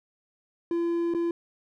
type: tone with dropouts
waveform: triangle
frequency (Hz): 340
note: F4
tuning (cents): -46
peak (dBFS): -22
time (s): 0.71-1.31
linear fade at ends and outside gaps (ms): 2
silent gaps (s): 1.139-1.147
effects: none